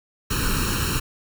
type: noise with comb filter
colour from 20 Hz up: pink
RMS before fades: -23 dBFS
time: 0.3-1 s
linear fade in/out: 10 ms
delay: 0.72 ms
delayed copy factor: +1
effects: none